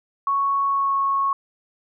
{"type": "tone with pitch glide", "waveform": "sine", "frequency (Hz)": [1108.7, 1100.4], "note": ["C#6", "C#6"], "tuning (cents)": [0, -13], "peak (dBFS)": -18, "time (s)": [0.27, 1.33], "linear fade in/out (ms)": 2, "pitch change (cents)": -13, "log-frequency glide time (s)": [0.67, 0.95], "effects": []}